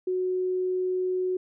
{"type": "tone", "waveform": "sine", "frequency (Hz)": 368.3, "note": "F#4", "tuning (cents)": -8, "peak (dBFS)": -24, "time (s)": [0.07, 1.37], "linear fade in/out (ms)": 5, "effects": []}